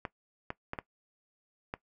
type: clicks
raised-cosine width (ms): 0.5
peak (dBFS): -20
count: 5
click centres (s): 0.052 / 0.504 / 0.734 / 0.788 / 1.739
effects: noise-tail reverb RT60 0.1 s tail -18 dB re dry